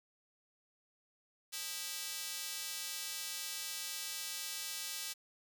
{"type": "tone with high-pass filter", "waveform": "square", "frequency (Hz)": 178, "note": "F3", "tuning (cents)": 33, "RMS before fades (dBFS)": -42, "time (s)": [1.52, 5.14], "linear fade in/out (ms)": 20, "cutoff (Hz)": 4000, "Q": 0.72, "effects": []}